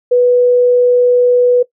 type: tone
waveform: sine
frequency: 491.9 Hz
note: B4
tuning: 7 cents flat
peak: -6 dBFS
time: 0.11-1.63 s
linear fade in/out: 10 ms
effects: noise-tail reverb RT60 0.1 s tail -19 dB re dry